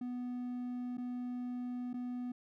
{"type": "tone with dropouts", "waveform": "triangle", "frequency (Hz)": 246.9, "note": "B3", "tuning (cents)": 0, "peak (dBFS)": -35, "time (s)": [0.01, 2.32], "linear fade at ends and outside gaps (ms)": 5, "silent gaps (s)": [[0.972, 0.98], [1.932, 1.94]], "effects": []}